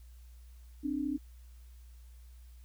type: tone pair together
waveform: sine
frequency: 263.4 / 297.4 Hz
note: C4 / D4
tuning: +12 / +22 cents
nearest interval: major second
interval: 210 cents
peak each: -35 / -33 dBFS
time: 0.83-1.18 s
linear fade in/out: 20 ms
effects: added 60 Hz sine -50 dBFS peak until 2.64 s + white hiss -68 dBFS RMS until 2.64 s